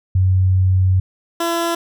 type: tone pair in turn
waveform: sine / 15% pulse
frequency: 93.4 / 337.7 Hz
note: F#2 / E4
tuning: +17 / +42 cents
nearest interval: octave + minor seventh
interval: 2225 cents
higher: second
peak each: -11 dBFS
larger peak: neither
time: 0.15-1 / 1.4-1.75 s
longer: first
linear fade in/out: 5 ms
effects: none